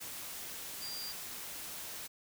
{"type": "tone in noise", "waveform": "sine", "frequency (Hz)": 4759, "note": "D8", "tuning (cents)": 22, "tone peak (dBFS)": -41, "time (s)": [0.81, 1.13], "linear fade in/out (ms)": 20, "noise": "white", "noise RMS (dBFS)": -44, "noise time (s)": [0, 2.08], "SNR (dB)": 0, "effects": []}